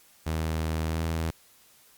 sawtooth tone with pitch glide, 79.7 to 81.23 Hz, D#2 to E2, +42 to -25 cents, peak -23 dBFS, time 0.26-1.31 s, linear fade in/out 10 ms, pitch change +33 cents, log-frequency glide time 0.86-1.02 s, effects white hiss -58 dBFS RMS until 1.97 s + Opus 48 kbps

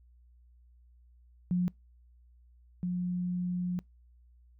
sine tone pair in turn, 178.8 / 178.8 Hz, F3 / F3, +41 / +41 cents, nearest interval unison, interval 0 cents, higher neither, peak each -25 / -29 dBFS, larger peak first, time 1.51-1.68 / 2.83-3.79 s, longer second, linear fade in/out 0 ms, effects noise-tail reverb RT60 0.2 s tail -26 dB re dry + added 60 Hz sine -57 dBFS peak until 4.59 s

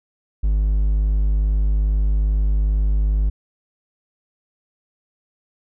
triangle tone, 51.2 Hz, G#1, 24 cents flat, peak -13 dBFS, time 0.43-3.3 s, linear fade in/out 10 ms, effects none

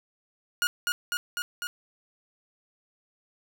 sawtooth tone with echo, 1435 Hz, F6, 47 cents sharp, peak -19 dBFS, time 0.62-0.67 s, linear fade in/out 0 ms, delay 250 ms, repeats 4, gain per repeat -2 dB, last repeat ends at 1.67 s, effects none

